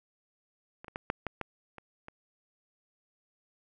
clicks, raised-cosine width 0.5 ms, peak -30 / -29 / -20 / -13 / -18 / -19 / -30 / -29 dBFS, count 8, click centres 0.845 / 0.882 / 0.959 / 1.101 / 1.267 / 1.413 / 1.783 / 2.084 s, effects none

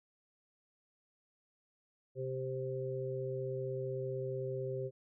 harmonic tone, 130.81 Hz, C3, in tune, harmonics 1 / 3 / 4, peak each -40 / -39 / -41 dBFS, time 2.15-4.91 s, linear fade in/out 50 ms, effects none

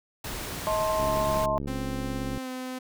pink noise, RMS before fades -35 dBFS, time 0.24-1.46 s, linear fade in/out 5 ms
sine chord, A diminished, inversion second, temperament just, 633.6 / 880 / 1056 Hz, Eb5 / A5 / C6, +31 / 0 / +16 cents, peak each -26 / -32 / -29 dBFS, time 0.67-1.58 s, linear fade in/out 0 ms
click train, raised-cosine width 3 ms, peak -22 dBFS, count 97, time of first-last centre 1-2.375 s, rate 69.8 Hz
sawtooth tone with pitch glide, 261.6 to 256.2 Hz, C4 to C4, 0 to -36 cents, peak -29 dBFS, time 1.67-2.79 s, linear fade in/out 10 ms, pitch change -36 cents, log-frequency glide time 2.39-2.49 s
effects none

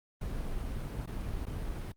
brown noise with dropouts, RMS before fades -36 dBFS, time 0.21-1.92 s, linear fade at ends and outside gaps 5 ms, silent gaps 1.06-1.074 / 1.455-1.465 s, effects Opus 32 kbps

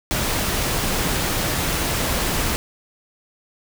pink noise, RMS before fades -22 dBFS, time 0.11-2.56 s, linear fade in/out 0 ms, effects none

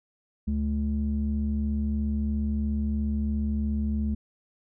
square tone with low-pass filter, 71.5 Hz, D2, 46 cents flat, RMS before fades -27 dBFS, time 0.47-4.15 s, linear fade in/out 10 ms, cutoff 190 Hz, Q 6.1, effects none

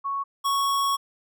sine / square tone pair in turn, 1108.7 / 1108.7 Hz, C#6 / C#6, 0 / 0 cents, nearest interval unison, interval 0 cents, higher neither, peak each -25 / -22 dBFS, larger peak second, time 0.04-0.24 / 0.44-0.97 s, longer second, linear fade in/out 20 ms, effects none

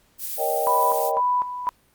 violet noise, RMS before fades -30 dBFS, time 0.18-1.12 s, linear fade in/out 50 ms
sine chord, Eb dominant seventh, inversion second, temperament equal with one note detuned, 469.4 / 554.4 / 622.3 / 784 Hz, Bb4 / Db5 / Eb5 / G5, +12 / 0 / 0 / 0 cents, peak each -28 / -29 / -26 / -25 dBFS, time 0.37-1.21 s, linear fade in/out 50 ms
sine tone with tremolo, 990 Hz, B5, 4 cents sharp, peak -18 dBFS, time 0.67-1.69 s, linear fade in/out 0 ms, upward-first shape square, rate 2 Hz, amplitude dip 70%
effects pink hiss -61 dBFS RMS until 1.94 s + Opus 48 kbps

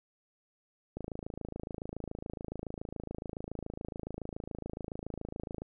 click train, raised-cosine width 2 ms, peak -25 dBFS, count 127, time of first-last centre 0.97-5.619 s, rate 27.1 Hz, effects none

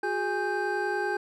triangle tone cluster, 363.5 / 413.7 / 823 / 1566 Hz, F#4 / G#4 / G#5 / G6, -31 / -7 / -16 / -2 cents, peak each -30 dBFS, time 0.03-1.17 s, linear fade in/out 5 ms, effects none

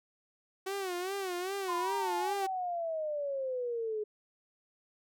sawtooth tone with vibrato, 374.5 Hz, F#4, 21 cents sharp, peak -30 dBFS, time 0.66-2.47 s, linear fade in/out 10 ms, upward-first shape sine, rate 2.5 Hz, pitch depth 110 cents each way
sine exponential sweep, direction down, 1045 to 418.8 Hz, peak -32 dBFS, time 1.68-4.04 s, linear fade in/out 10 ms
effects none

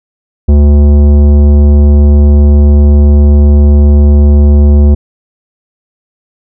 triangle tone with tanh clipping, 72.7 Hz, D2, 17 cents flat, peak -3 dBFS, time 0.48-4.95 s, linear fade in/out 10 ms, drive 18 dB, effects none

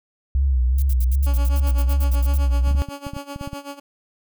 sine tone with vibrato, 64.9 Hz, C2, 13 cents flat, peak -15 dBFS, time 0.35-2.82 s, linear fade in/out 0 ms, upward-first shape sine, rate 2.6 Hz, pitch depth 100 cents each way
violet noise bursts, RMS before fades -34 dBFS, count 15, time 0.78-2.378 s, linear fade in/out 5 ms, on 44 ms, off 67 ms
15% pulse tone with tremolo, 282.7 Hz, C#4, 34 cents sharp, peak -23 dBFS, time 1.26-3.8 s, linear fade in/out 10 ms, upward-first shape sine, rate 7.9 Hz, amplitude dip 85%
clicks, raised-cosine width 5 ms, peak -19 dBFS, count 11, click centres 2.677 / 2.711 / 2.75 / 2.887 / 3.067 / 3.135 / 3.166 / 3.361 / 3.412 / 3.475 / 3.532 s
effects none

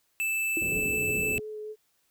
square tone, 2637 Hz, E7, in tune, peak -27 dBFS, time 0.2-1.38 s, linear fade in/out 0 ms
sine tone with exponential decay, 329.3 Hz, E4, 2 cents flat, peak -26 dBFS, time 0.57-0.67 s, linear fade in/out 1 ms, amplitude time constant 20 ms
white low-pass noise, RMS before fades -36 dBFS, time 0.61-1.4 s, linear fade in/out 10 ms, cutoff 410 Hz, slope 24 dB/octave
sine tone with vibrato, 427.7 Hz, A4, 49 cents flat, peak -35 dBFS, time 0.71-1.76 s, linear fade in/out 50 ms, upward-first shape sine, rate 4.2 Hz, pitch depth 10 cents each way
effects white hiss -71 dBFS RMS until 2.1 s

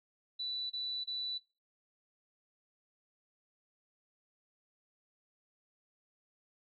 sine tone bursts, 3967 Hz, B7, 7 cents sharp, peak -36 dBFS, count 3, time 0.39-1.382 s, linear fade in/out 10 ms, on 310 ms, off 31 ms, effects noise-tail reverb RT60 0.3 s tail -18 dB re dry

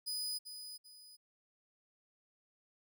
sawtooth tone with echo, 4978 Hz, D#8, in tune, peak -34 dBFS, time 0.06-0.39 s, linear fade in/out 20 ms, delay 390 ms, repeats 2, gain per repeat -9 dB, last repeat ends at 1.17 s, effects none

